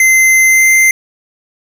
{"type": "tone with pitch glide", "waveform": "square", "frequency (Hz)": [2070, 2082], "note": ["C7", "C7"], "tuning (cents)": [-19, -9], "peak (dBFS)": -6, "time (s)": [0, 0.91], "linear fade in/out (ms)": 2, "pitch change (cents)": 10, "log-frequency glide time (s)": [0.47, 0.72], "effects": []}